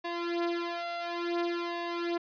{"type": "tone with flanger", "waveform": "sawtooth", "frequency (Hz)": 343.7, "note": "F4", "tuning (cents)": -28, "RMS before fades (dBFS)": -33, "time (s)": [0.04, 2.18], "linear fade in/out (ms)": 10, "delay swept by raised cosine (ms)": [1.8, 4.4], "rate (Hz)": 0.57, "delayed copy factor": 0.9, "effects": ["resampled to 11025 Hz"]}